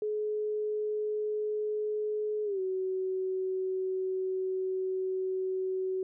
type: tone with pitch glide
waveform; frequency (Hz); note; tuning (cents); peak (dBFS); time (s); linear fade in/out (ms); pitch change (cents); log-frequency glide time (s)
sine; 424.3 to 375.8; G#4 to F#4; +37 to +27; -29; 0.02-6.03; 2; -210; 2.44-2.6
effects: none